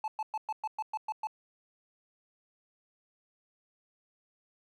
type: tone bursts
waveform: triangle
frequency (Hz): 868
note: A5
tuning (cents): -24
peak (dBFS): -29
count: 9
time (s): 0.04-1.271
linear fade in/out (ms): 2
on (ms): 39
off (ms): 110
effects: none